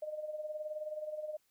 sine tone with tremolo, 611 Hz, D#5, 32 cents flat, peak -35 dBFS, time 0.02-1.37 s, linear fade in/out 5 ms, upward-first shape sine, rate 19 Hz, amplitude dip 65%, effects white hiss -75 dBFS RMS until 1.5 s

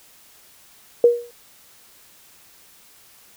sine tone with exponential decay, 476.8 Hz, A#4, 39 cents sharp, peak -6 dBFS, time 1.04-1.31 s, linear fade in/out 2 ms, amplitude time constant 58 ms, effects white hiss -51 dBFS RMS until 3.36 s

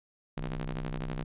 sawtooth ring-modulated tone, 63.7 Hz, C2, 46 cents flat, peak -26 dBFS, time 0.37-1.24 s, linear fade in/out 5 ms, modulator 89.5 Hz, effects resampled to 8000 Hz

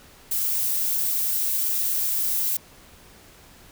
violet noise, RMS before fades -24 dBFS, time 0.31-2.57 s, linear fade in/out 5 ms, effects pink hiss -50 dBFS RMS until 3.71 s

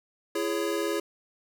square chord, C# minor, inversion first, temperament equal with one note detuned, 336.2 / 415.3 / 554.4 Hz, E4 / G#4 / C#5, +34 / 0 / 0 cents, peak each -31 / -31 / -34 dBFS, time 0.35-1 s, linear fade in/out 5 ms, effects none

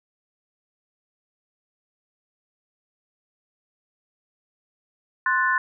sine chord, F# diminished, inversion second, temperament equal, 1046.5 / 1480 / 1760 Hz, C6 / F#6 / A6, 0 / 0 / 0 cents, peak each -23 dBFS, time 5.26-5.58 s, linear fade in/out 2 ms, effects none

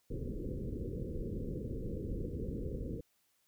pink low-pass noise, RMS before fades -39 dBFS, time 0.1-3.01 s, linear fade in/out 10 ms, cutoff 520 Hz, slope 96 dB/octave, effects white hiss -75 dBFS RMS until 3.47 s

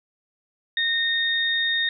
sine tone pair together, 1845 / 3690 Hz, A#6 / A#7, -18 / -18 cents, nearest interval octave, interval 1200 cents, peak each -23 dBFS, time 0.77-1.89 s, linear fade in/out 2 ms, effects none

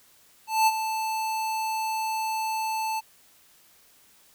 square tone with ADSR envelope, 880 Hz, A5, in tune, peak -17 dBFS, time 0.47-3.01 s, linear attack 200 ms, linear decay 37 ms, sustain -10 dB, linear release 25 ms, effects white hiss -58 dBFS RMS until 4.34 s

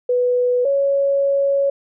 sine tone pair in turn, 493.9 / 556.1 Hz, B4 / C#5, 0 / +5 cents, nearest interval major second, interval 205 cents, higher second, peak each -14 dBFS, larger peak neither, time 0.09-0.65 / 0.65-1.7 s, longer second, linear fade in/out 5 ms, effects none

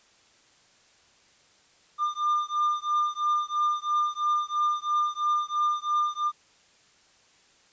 triangle beating tone pair, 1200 / 1203 Hz, D6 / D6, +37 / +41 cents, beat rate 3 Hz, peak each -25 / -25 dBFS, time 1.98-6.32 s, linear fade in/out 50 ms, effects white hiss -60 dBFS RMS until 7.72 s + resampled to 16000 Hz

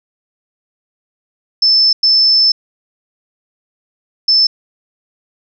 sine tone bursts at uneven times, 5274 Hz, E8, in tune, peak -7 dBFS, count 3, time 1.62-1.93 / 2.03-2.52 / 4.28-4.47 s, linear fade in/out 5 ms, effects none

